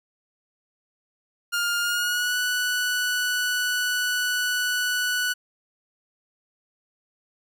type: tone with pitch glide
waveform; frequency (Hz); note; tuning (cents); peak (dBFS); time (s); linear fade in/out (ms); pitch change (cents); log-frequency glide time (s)
sawtooth; 1410 to 1481; F6 to F#6; +16 to +1; -19; 1.52-5.34; 20; +85; 1.8-2.37
effects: none